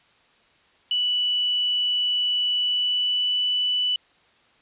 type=tone with pitch glide; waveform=sine; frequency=2960 to 2977 Hz; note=F#7 to F#7; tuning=0 to +10 cents; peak=-20 dBFS; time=0.91-3.96 s; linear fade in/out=2 ms; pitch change=+10 cents; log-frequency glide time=2.56-3.46 s; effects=white hiss -59 dBFS RMS until 4.61 s + resampled to 8000 Hz